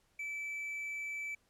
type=tone; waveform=triangle; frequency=2313 Hz; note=D7; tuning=27 cents flat; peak=-36 dBFS; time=0.19-1.35 s; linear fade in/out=5 ms; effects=pink hiss -73 dBFS RMS until 1.49 s + low-pass 12000 Hz 12 dB/octave